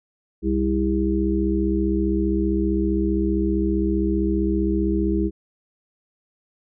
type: harmonic tone with a mistuned harmonic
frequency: 65.41 Hz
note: C2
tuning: in tune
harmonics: 1 / 3 / 5 / 6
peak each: -24 / -24 / -22 / -27 dBFS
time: 0.42-5.31 s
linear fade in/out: 50 ms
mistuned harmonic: 6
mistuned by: +43 cents
effects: none